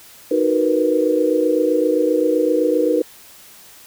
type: chord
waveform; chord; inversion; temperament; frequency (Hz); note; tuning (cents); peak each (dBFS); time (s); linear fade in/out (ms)
sine; B major seventh; first; equal; 311.1 / 370 / 466.2 / 493.9; D#4 / F#4 / A#4 / B4; 0 / 0 / 0 / 0; -19 / -23 / -20 / -18; 0.31-3.02; 5
effects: white hiss -44 dBFS RMS until 3.86 s